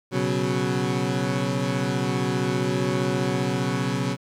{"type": "chord", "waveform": "20% pulse", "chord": "B suspended second", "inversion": "none", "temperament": "equal", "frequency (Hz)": [123.47, 138.59, 185], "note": ["B2", "C#3", "F#3"], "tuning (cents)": [0, 0, 0], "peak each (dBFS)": -22, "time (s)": [0.11, 4.17], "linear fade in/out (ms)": 50, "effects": ["low-pass 8000 Hz 12 dB/octave", "9-bit"]}